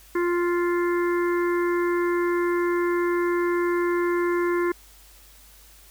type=harmonic tone; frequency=349.2 Hz; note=F4; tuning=in tune; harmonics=1 / 3 / 4 / 5 / 6; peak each=-21 / -30 / -35 / -34 / -37 dBFS; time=0.15-4.72 s; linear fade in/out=5 ms; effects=added 50 Hz sine -52 dBFS peak until 5.9 s + white hiss -52 dBFS RMS until 5.9 s